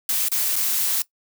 blue noise with dropouts, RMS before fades -22 dBFS, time 0.09-1.02 s, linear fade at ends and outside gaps 2 ms, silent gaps 0.285-0.316 / 0.558-0.562 s, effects noise-tail reverb RT60 0.1 s tail -19 dB re dry

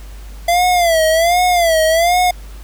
square tone with vibrato, 678 Hz, E5, 49 cents sharp, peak -11 dBFS, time 0.48-2.31 s, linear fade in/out 5 ms, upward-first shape sine, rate 1.3 Hz, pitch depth 120 cents each way, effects added 50 Hz sine -30 dBFS peak until 2.63 s + pink hiss -43 dBFS RMS until 2.63 s

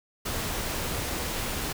pink noise, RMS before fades -31 dBFS, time 0.25-1.73 s, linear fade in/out 10 ms, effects none

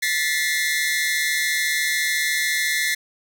sawtooth tone cluster, 1752 / 1952 / 2106 Hz, A6 / B6 / C7, -8 / -21 / +11 cents, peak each -21 dBFS, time 0.02-2.95 s, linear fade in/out 10 ms, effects none

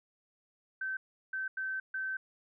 sine tone bursts at uneven times, 1543 Hz, G6, 28 cents flat, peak -33 dBFS, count 4, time 0.81-0.97 / 1.33-1.48 / 1.57-1.8 / 1.94-2.17 s, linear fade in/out 5 ms, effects none

